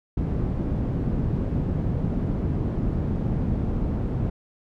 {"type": "low-pass noise", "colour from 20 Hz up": "white", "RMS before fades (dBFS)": -25, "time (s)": [0.17, 4.3], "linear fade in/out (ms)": 5, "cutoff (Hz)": 180, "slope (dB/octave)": 12, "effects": []}